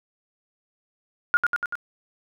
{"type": "tone with echo", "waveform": "sine", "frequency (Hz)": 1422, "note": "F6", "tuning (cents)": 31, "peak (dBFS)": -14, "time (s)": [1.34, 1.37], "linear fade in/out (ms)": 0, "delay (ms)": 96, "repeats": 4, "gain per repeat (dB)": -3, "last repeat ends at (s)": 1.754, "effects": []}